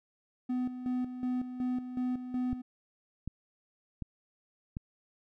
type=tone with tremolo; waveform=triangle; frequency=251.1 Hz; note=B3; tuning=29 cents sharp; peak=-27 dBFS; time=0.49-2.62 s; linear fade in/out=10 ms; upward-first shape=square; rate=2.7 Hz; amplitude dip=65%
type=click train; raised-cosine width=5 ms; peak=-24 dBFS; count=4; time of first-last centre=2.53-4.769 s; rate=1.34 Hz
effects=none